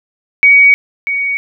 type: tone pair in turn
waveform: sine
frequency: 2254 / 2244 Hz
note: C#7 / C#7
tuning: +28 / +21 cents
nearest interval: unison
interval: 7 cents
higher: first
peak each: -3 / -13 dBFS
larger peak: first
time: 0.43-0.74 / 1.07-1.37 s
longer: first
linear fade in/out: 0 ms
effects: none